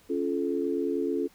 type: chord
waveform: sine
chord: Db augmented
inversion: none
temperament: just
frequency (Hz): 277.2 / 346.5 / 433.1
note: Db4 / F4 / A4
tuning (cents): 0 / -14 / -27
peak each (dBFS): -30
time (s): 0.09-1.28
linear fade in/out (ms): 20
effects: pink hiss -59 dBFS RMS until 1.34 s